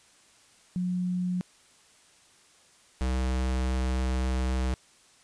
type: tone pair in turn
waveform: sine / square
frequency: 180.4 / 64.02 Hz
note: F#3 / C2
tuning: -44 / -37 cents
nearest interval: octave + tritone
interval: 1793 cents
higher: first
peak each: -26 dBFS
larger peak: neither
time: 0.76-1.41 / 3.01-4.74 s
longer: second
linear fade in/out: 0 ms
effects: white hiss -59 dBFS RMS until 5.23 s + resampled to 22050 Hz